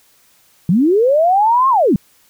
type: linear two-way sweep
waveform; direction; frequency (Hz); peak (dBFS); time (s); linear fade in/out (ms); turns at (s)
sine; up then down; 155.56 to 1091 to 155.56; -9; 0.69-1.96; 2; 1.69
effects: white hiss -53 dBFS RMS until 2.29 s